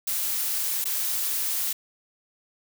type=noise with dropouts; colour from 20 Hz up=blue; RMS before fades=-27 dBFS; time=0.07-1.73 s; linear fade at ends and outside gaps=5 ms; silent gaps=0.843-0.853 s; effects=none